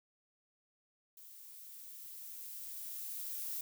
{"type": "noise with level ramp", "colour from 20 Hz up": "violet", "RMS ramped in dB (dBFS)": [-55, -40], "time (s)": [1.17, 3.61], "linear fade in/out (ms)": 2, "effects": []}